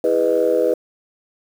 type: chord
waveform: sine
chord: E major seventh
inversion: none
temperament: just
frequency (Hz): 329.6 / 412 / 494.4 / 618.1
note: E4 / G#4 / B4 / D#5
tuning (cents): 0 / -14 / +2 / -12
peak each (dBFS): -22 / -20 / -16 / -21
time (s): 0.04-0.74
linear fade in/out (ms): 2
effects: tanh soft clip ceiling -6 dBFS + 7-bit

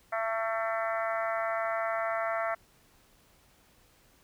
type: harmonic tone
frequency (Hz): 224.1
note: A3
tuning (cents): +32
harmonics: 3 / 4 / 5 / 6 / 7 / 8 / 9 / 10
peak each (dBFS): -31 / -41 / -38 / -35 / -44 / -40 / -40 / -48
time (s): 0.12-2.55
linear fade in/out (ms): 10
effects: pink hiss -63 dBFS RMS until 4.23 s

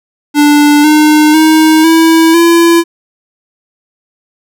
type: tone with pitch steps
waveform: square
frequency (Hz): 293.7 / 304.1 / 314.8 / 325.9 / 337.4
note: D4 / D#4 / D#4 / E4 / E4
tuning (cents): 0 / -40 / +20 / -20 / +40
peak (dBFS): -4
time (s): 0.34-2.84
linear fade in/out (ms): 50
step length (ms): 500
effects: none

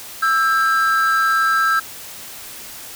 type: tone pair together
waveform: triangle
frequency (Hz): 1318.5 / 1599.6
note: E6 / G6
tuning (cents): 0 / +35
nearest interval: minor third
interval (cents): 335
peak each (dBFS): -14 / -16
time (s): 0.22-1.8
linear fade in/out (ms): 10
effects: white hiss -35 dBFS RMS until 2.95 s

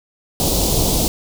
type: band-stop noise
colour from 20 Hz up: pink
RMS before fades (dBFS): -17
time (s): 0.4-1.08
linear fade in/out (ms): 0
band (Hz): 790 to 3600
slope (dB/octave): 24
effects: none

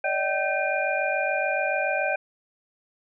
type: tone cluster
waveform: sine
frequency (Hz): 577 / 624 / 768 / 1552 / 2416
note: D5 / D#5 / G5 / G6 / D7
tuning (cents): -31 / +5 / -36 / -18 / +48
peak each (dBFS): -29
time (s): 0.04-2.16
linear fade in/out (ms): 5
effects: none

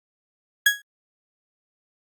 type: tone with exponential decay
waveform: 35% pulse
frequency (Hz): 1661.2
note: G#6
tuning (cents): 0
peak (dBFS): -9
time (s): 0.66-0.82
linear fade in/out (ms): 5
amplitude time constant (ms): 34
effects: Opus 48 kbps

